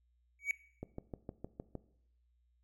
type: tone with exponential growth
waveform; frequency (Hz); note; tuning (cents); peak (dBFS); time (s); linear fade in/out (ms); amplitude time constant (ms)
triangle; 2259; C#7; +32; -25; 0.39-0.51; 1; 24
type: click train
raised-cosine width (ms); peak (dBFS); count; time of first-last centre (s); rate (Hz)
2; -28; 7; 0.83-1.753; 6.5
effects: noise-tail reverb RT60 0.7 s tail -18 dB re dry + added 60 Hz sine -70 dBFS peak until 2.63 s